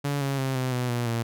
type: tone with pitch steps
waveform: sawtooth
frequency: 142.6 / 137.82 / 133.2 / 128.74 / 124.43 / 120.26 / 116.23 Hz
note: C#3 / C#3 / C3 / C3 / B2 / B2 / A#2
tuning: +49 / -10 / +31 / -28 / +13 / -46 / -5 cents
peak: -21 dBFS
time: 0.04-1.23 s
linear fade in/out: 10 ms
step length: 170 ms
effects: none